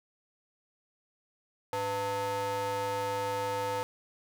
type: ring-modulated tone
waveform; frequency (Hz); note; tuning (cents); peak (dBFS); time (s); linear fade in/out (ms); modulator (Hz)
square; 197.7; G3; +15; -28; 1.73-3.83; 0; 699
effects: none